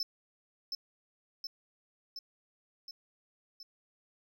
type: tone with echo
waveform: triangle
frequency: 5274 Hz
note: E8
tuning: in tune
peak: -30 dBFS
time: 0-0.03 s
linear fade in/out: 2 ms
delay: 720 ms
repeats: 5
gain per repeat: -3 dB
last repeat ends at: 3.63 s
effects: none